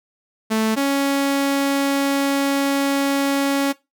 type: tone pair in turn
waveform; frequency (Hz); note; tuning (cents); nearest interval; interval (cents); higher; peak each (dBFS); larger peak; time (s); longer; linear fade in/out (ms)
sawtooth; 220 / 277.8; A3 / C#4; 0 / +4; major third; 404; second; -13; neither; 0.5-0.76 / 0.76-3.73; second; 20
effects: noise-tail reverb RT60 0.2 s tail -18 dB re dry